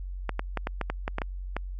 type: clicks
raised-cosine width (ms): 0.5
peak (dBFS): -14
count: 10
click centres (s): 0.293 / 0.394 / 0.573 / 0.671 / 0.813 / 0.9 / 1.079 / 1.184 / 1.218 / 1.566
effects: added 46 Hz sine -33 dBFS peak until 1.79 s